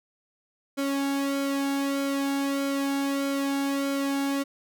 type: tone with flanger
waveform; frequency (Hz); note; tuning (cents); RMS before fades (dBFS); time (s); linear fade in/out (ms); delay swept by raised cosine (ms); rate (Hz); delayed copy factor
sawtooth; 277.2; C#4; 0; -27; 0.77-4.44; 20; 1.1 to 1.62; 1.6; -0.7
effects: none